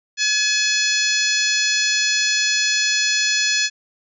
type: harmonic tone with a mistuned harmonic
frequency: 849 Hz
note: G#5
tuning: 38 cents sharp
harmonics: 2 / 3 / 4 / 5 / 6 / 7 / 8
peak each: -23 / -23 / -25 / -24 / -25 / -25 / -26 dBFS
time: 0.17-3.7 s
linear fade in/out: 50 ms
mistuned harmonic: 8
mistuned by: +38 cents
effects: none